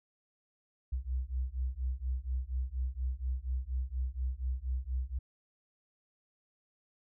sine beating tone pair, 61.74 / 65.94 Hz, B1 / C2, 0 / +14 cents, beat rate 4.2 Hz, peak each -35 / -35 dBFS, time 0.92-5.19 s, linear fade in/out 10 ms, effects none

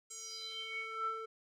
square tone with band-pass filter sweep, 445.4 Hz, A4, 21 cents sharp, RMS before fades -42 dBFS, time 0.1-1.26 s, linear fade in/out 10 ms, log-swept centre 7700 to 920 Hz, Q 6.2, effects none

